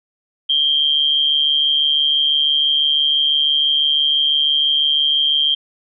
sine tone with amplitude modulation, 3187 Hz, G7, 28 cents sharp, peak -10 dBFS, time 0.49-5.55 s, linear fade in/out 10 ms, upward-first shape sine, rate 146 Hz, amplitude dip 65%, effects none

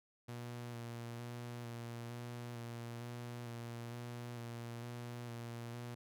sawtooth tone with vibrato, 118.9 Hz, A#2, 35 cents sharp, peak -40 dBFS, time 0.28-5.95 s, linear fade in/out 10 ms, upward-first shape square, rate 1.1 Hz, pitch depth 19 cents each way, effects none

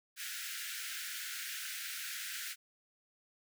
pink high-pass noise, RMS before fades -42 dBFS, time 0.16-2.56 s, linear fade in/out 50 ms, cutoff 1400 Hz, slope 96 dB/octave, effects none

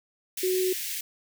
white high-pass noise, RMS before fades -33 dBFS, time 0.37-1.01 s, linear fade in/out 5 ms, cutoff 1800 Hz, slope 48 dB/octave
sine tone, 370 Hz, F#4, in tune, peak -23 dBFS, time 0.43-0.73 s, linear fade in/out 5 ms
effects none

